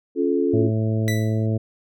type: chord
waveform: sine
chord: Db augmented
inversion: none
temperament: equal with one note detuned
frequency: 277.2 / 349.2 / 432.7 Hz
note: Db4 / F4 / A4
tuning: 0 / 0 / -29 cents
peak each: -22 dBFS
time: 0.15-0.71 s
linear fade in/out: 50 ms
type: harmonic tone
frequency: 110 Hz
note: A2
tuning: in tune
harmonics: 1 / 2 / 3 / 4 / 5 / 6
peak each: -20 / -26 / -30 / -32 / -34 / -36 dBFS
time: 0.53-1.58 s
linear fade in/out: 10 ms
type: tone with exponential decay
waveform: sawtooth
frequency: 1975.5 Hz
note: B6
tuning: in tune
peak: -20 dBFS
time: 1.08-1.46 s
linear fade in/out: 0 ms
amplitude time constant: 82 ms
effects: none